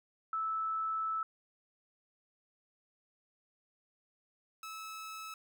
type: tone pair in turn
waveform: sine / sawtooth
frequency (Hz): 1311 / 1300.4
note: E6 / E6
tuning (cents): -10 / -24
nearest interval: unison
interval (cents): 14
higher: first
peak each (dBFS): -32 / -39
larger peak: first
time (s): 0.33-1.23 / 4.63-5.34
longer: first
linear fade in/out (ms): 2
effects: none